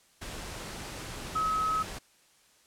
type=tone in noise; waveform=sine; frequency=1281 Hz; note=E6; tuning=50 cents flat; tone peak=-26 dBFS; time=1.35-1.83 s; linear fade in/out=10 ms; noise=pink; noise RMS=-40 dBFS; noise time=0.21-1.99 s; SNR=+11 dB; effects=white hiss -63 dBFS RMS until 2.66 s + low-pass 10000 Hz 12 dB/octave